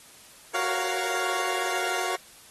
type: chord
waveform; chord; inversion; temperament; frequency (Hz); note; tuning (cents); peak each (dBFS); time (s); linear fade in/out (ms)
15% pulse; Gb major seventh; none; equal; 370 / 466.2 / 554.4 / 698.5; Gb4 / Bb4 / Db5 / F5; 0 / 0 / 0 / 0; -24 / -28 / -28 / -24; 0.54-2.16; 10
effects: white hiss -51 dBFS RMS until 2.5 s + AAC 32 kbps

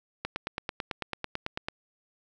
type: click train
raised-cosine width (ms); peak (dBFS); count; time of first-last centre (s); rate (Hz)
0.3; -15; 14; 0.25-1.685; 9.06
effects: none

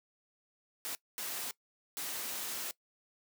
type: noise bursts at uneven times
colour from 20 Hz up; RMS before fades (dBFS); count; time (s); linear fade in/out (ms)
white; -39; 3; 0.85-0.95 / 1.18-1.51 / 1.97-2.71; 0
effects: noise-tail reverb RT60 0.1 s tail -21 dB re dry + high-pass 200 Hz 12 dB/octave

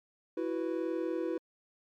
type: chord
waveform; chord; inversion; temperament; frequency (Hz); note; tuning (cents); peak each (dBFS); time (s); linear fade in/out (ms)
triangle; E suspended second; none; equal; 329.6 / 370 / 493.9; E4 / F#4 / B4; 0 / 0 / 0; -32 / -34 / -35; 0.37-1.38; 5
effects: MP3 96 kbps

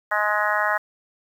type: harmonic tone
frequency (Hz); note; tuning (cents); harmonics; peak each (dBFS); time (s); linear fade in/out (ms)
209.8; G#3; +18; 3 / 4 / 5 / 6 / 7 / 8 / 9; -27 / -27 / -27 / -27 / -27 / -27 / -27; 0.11-0.78; 10
effects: 8-bit

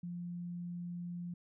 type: tone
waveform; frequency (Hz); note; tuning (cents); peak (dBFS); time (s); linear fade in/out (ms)
sine; 174.61; F3; 0; -39; 0.03-1.34; 5
effects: none

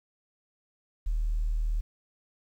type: tone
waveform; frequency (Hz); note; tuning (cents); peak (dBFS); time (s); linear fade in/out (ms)
sine; 38.89; D#1; 0; -24; 1.06-1.81; 10
effects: tanh soft clip ceiling -21 dBFS + 10-bit

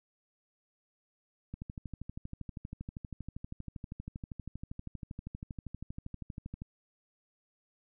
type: click train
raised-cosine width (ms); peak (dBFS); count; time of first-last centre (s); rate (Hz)
5; -28; 65; 1.54-6.619; 12.6
effects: none

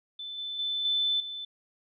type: tone with level steps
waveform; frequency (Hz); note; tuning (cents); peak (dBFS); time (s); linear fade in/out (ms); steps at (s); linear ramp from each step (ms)
sine; 3520; A7; 0; -36 / -33 / -28 / -24 / -35; 0.19-1.45; 5; 0.38 / 0.59 / 0.85 / 1.2; 2
effects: none

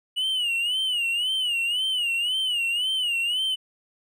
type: tone with vibrato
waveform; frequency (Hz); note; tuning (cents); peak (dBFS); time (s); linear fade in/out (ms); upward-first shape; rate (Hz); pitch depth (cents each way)
triangle; 2913; F#7; -28; -21; 0.16-3.56; 20; sine; 1.9; 120
effects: none

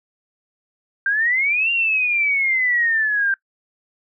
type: exponential two-way sweep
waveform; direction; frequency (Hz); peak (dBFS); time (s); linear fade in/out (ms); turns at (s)
sine; up then down; 1568 to 2794 to 1568; -16; 1.06-3.34; 2; 1.71
effects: noise-tail reverb RT60 0.1 s tail -21 dB re dry

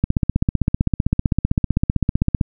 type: click train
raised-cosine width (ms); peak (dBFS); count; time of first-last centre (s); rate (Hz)
5; -3; 38; 0.04-2.412; 15.6
effects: none

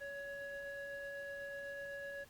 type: ring-modulated tone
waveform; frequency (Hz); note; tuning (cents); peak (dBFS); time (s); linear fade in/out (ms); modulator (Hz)
triangle; 558; C#5; +11; -38; 0-2.25; 20; 1120
effects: pink hiss -63 dBFS RMS until 2.29 s + Opus 48 kbps

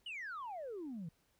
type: exponential sweep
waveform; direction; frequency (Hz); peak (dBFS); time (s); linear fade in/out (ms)
sine; down; 3028 to 154; -40; 0.06-1.09; 5
effects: tanh soft clip ceiling -39 dBFS + pink hiss -75 dBFS RMS until 1.39 s

